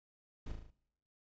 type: noise with echo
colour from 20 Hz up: brown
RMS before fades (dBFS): -41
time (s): 0.46-0.52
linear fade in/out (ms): 5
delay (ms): 37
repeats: 5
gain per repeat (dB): -4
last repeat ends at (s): 0.705
effects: noise-tail reverb RT60 0.8 s tail -22 dB re dry + resampled to 16000 Hz